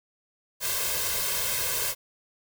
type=noise with comb filter; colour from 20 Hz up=white; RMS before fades=-28 dBFS; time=0.6-1.95 s; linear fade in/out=50 ms; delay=1.9 ms; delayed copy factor=+0.9; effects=none